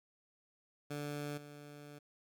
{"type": "tone with level steps", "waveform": "15% pulse", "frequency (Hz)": 146.2, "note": "D3", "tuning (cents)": -7, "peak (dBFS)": [-33, -44], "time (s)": [0.9, 1.99], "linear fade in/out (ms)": 10, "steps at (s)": 1.37, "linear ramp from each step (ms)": 10, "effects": []}